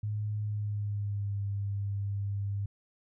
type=tone with pitch glide; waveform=sine; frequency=105.4 to 100.23 Hz; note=G#2 to G2; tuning=+26 to +39 cents; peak=-30 dBFS; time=0.03-2.66 s; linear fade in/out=5 ms; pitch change=-87 cents; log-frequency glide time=0.41-1.41 s; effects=none